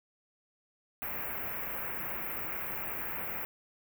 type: band-stop noise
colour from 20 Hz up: white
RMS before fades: -37 dBFS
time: 1.02-3.45 s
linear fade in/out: 0 ms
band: 2500 to 14000 Hz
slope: 48 dB/octave
effects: none